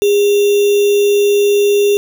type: tone with sample-and-hold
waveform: sine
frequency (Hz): 407.5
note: G#4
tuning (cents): -33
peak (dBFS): -8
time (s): 0.02-1.97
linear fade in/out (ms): 0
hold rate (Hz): 3150
effects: none